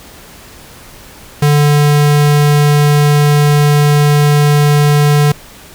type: tone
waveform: square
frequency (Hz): 146.83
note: D3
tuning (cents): 0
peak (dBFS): -7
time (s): 1.42-5.32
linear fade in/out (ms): 5
effects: pink hiss -36 dBFS RMS until 5.74 s